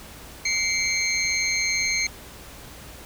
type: tone cluster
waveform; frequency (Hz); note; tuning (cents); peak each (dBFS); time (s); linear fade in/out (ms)
sine; 2098 / 2280 / 4210 / 6380; C7 / C#7 / C8 / G8; +4 / +48 / +10 / +30; -27; 0.45-2.07; 5
effects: added 60 Hz sine -48 dBFS peak until 3.05 s + pink hiss -43 dBFS RMS until 3.05 s